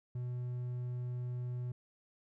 triangle tone, 123.47 Hz, B2, in tune, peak -34 dBFS, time 0.15-1.72 s, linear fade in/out 5 ms, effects none

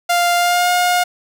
sawtooth tone with pitch glide, 698.5 to 714.4 Hz, F5 to F5, 0 to +39 cents, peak -9 dBFS, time 0.09-1.04 s, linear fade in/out 10 ms, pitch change +39 cents, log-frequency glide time 0.36-0.7 s, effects none

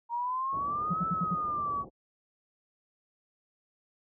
sine exponential two-way sweep, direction up then down, 932.3 to 1318.5 to 1122 Hz, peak -29 dBFS, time 0.09-1.85 s, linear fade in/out 50 ms, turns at 1.06 s
pink low-pass noise, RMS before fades -44 dBFS, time 0.52-1.9 s, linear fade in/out 20 ms, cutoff 750 Hz, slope 48 dB/octave
sine tone bursts, 174.61 Hz, F3, in tune, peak -27 dBFS, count 5, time 0.9-1.348 s, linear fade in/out 10 ms, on 40 ms, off 62 ms
effects high-pass 80 Hz 12 dB/octave

